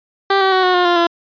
15% pulse tone with pitch steps, 392 / 383 / 374.3 / 365.7 / 357.4 / 349.2 / 341.3 Hz, G4 / G4 / F#4 / F#4 / F4 / F4 / F4, 0 / -40 / +20 / -20 / +40 / 0 / -40 cents, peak -5 dBFS, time 0.3-1.07 s, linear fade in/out 5 ms, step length 110 ms, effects resampled to 11025 Hz

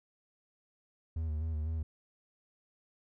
triangle tone with vibrato, 78.6 Hz, D#2, 18 cents sharp, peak -30 dBFS, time 1.16-1.83 s, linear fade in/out 5 ms, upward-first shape square, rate 4 Hz, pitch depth 44 cents each way, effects none

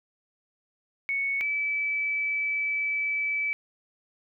sine tone pair in turn, 2217 / 2304 Hz, C#7 / D7, 0 / -34 cents, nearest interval minor second, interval 66 cents, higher second, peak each -25 dBFS, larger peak neither, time 1.09-1.41 / 1.41-3.53 s, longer second, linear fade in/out 0 ms, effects none

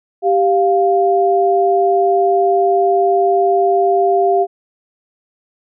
sine tone pair together, 392 / 699.9 Hz, G4 / F5, 0 / +4 cents, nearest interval minor seventh, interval 1004 cents, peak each -13 dBFS, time 0.22-4.47 s, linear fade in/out 50 ms, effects none

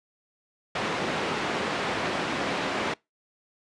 pink band-pass noise, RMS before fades -29 dBFS, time 0.75-2.94 s, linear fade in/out 5 ms, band 230 to 3000 Hz, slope 12 dB/octave, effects noise-tail reverb RT60 0.2 s tail -24 dB re dry + resampled to 22050 Hz

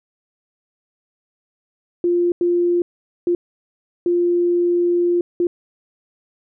sine tone bursts at uneven times, 349.2 Hz, F4, in tune, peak -14 dBFS, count 5, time 2.04-2.32 / 2.41-2.82 / 3.27-3.35 / 4.06-5.21 / 5.4-5.47 s, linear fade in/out 2 ms, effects none

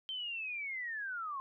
sine linear sweep, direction down, 3136 to 1046.5 Hz, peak -37 dBFS, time 0.09-1.4 s, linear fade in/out 0 ms, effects none

